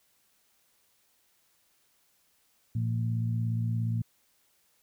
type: harmonic tone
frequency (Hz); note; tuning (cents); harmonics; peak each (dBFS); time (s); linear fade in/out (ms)
57.1; A#1; -35; 2 / 3 / 4; -27 / -37 / -38; 2.75-4.02; 5
effects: white hiss -69 dBFS RMS until 4.82 s